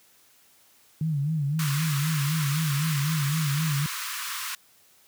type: tone with vibrato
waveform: sine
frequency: 149.6 Hz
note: D3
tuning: 32 cents sharp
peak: -23 dBFS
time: 1.01-3.86 s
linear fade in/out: 2 ms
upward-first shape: sine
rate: 3.9 Hz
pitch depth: 130 cents each way
type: high-pass noise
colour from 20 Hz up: pink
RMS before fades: -33 dBFS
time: 1.59-4.55 s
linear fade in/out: 2 ms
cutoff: 1000 Hz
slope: 96 dB/octave
effects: white hiss -59 dBFS RMS until 5.07 s + high-pass 60 Hz 12 dB/octave